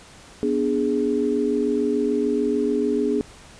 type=chord; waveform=sine; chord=G# diminished; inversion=first; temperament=equal; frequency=246.9 / 293.7 / 415.3 Hz; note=B3 / D4 / G#4; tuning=0 / 0 / 0 cents; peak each=-24 / -24 / -22 dBFS; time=0.43-3.21 s; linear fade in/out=0 ms; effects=pink hiss -46 dBFS RMS until 3.59 s + resampled to 22050 Hz